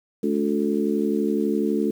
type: harmonic tone with a mistuned harmonic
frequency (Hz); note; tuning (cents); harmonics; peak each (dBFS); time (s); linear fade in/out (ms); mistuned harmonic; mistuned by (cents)
71.9; D2; -36; 3 / 4 / 5 / 6; -24 / -25 / -26 / -27; 0.23-1.91; 5; 6; +30
effects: 8-bit